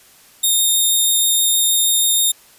5% pulse tone with vibrato, 3681 Hz, A#7, 23 cents flat, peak -6 dBFS, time 0.43-2.32 s, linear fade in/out 10 ms, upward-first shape sine, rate 6.3 Hz, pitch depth 9 cents each way, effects white hiss -48 dBFS RMS until 2.58 s + resampled to 32000 Hz

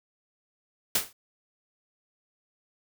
white noise with exponential decay, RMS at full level -20 dBFS, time 0.95-1.13 s, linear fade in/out 5 ms, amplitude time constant 37 ms, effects none

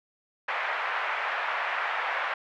white band-pass noise, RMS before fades -30 dBFS, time 0.48-2.34 s, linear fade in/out 5 ms, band 650 to 2100 Hz, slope 24 dB/octave, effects none

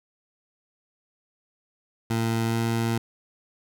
20% pulse tone with pitch glide, 113.9 to 114.96 Hz, A#2 to A#2, -40 to -24 cents, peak -18 dBFS, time 2.1-2.98 s, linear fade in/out 5 ms, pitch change +16 cents, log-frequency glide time 2.48-2.55 s, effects none

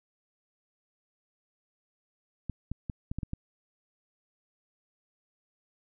clicks, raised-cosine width 5 ms, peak -21 dBFS, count 7, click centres 2.497 / 2.716 / 2.898 / 3.115 / 3.186 / 3.232 / 3.334 s, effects none

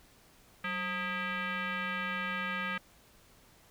sine tone with frequency modulation, 189.4 Hz, F#3, 41 cents sharp, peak -32 dBFS, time 0.64-2.78 s, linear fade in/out 5 ms, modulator 718 Hz, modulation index 3.4, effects pink hiss -61 dBFS RMS until 3.7 s

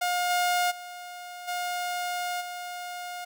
sawtooth tone with level steps, 713 Hz, F5, 36 cents sharp, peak -21 / -19 / -35 / -25 / -31 dBFS, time 0.01-3.25 s, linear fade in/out 10 ms, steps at 0.29 / 0.7 / 1.47 / 2.4 s, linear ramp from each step 20 ms, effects none

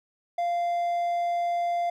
triangle tone, 694 Hz, F5, 11 cents flat, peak -22 dBFS, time 0.38-1.9 s, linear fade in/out 5 ms, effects none

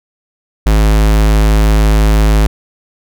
square tone, 53 Hz, G#1, 36 cents sharp, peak -7 dBFS, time 0.66-2.47 s, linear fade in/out 5 ms, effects none

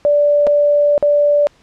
sine tone with dropouts, 584 Hz, D5, 10 cents flat, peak -9 dBFS, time 0.05-1.47 s, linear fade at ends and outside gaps 0 ms, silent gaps 0.468-0.472 / 0.979-1.026 s, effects pink hiss -52 dBFS RMS until 1.62 s + low-pass 6000 Hz 12 dB/octave

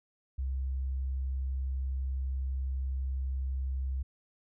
sine tone, 66 Hz, C2, 16 cents sharp, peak -30 dBFS, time 0.38-4.03 s, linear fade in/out 10 ms, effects none

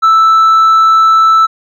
triangle tone with hard clipping, 1318.5 Hz, E6, in tune, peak -3 dBFS, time 0.02-1.47 s, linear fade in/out 20 ms, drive 1 dB, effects none

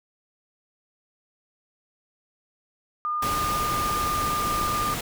sine tone with pitch glide, 1213 to 1203.9 Hz, D#6 to D6, -44 to +43 cents, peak -24 dBFS, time 3.05-4.94 s, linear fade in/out 0 ms, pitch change -13 cents, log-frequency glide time 3.29-4.23 s
pink noise, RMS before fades -30 dBFS, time 3.22-5.01 s, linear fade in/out 5 ms
effects none

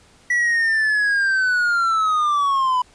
triangle linear sweep, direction down, 1955 to 987.8 Hz, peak -14 dBFS, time 0.3-2.82 s, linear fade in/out 5 ms, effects pink hiss -52 dBFS RMS until 2.94 s + resampled to 22050 Hz

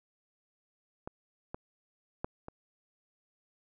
clicks, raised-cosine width 1 ms, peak -25 / -24 / -19 / -28 dBFS, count 4, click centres 1.075 / 1.545 / 2.245 / 2.484 s, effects none

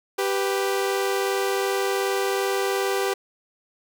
sawtooth tone pair together, 392 / 494.7 Hz, G4 / B4, 0 / +3 cents, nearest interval major third, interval 403 cents, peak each -19 / -24 dBFS, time 0.18-3.14 s, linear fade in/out 10 ms, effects none

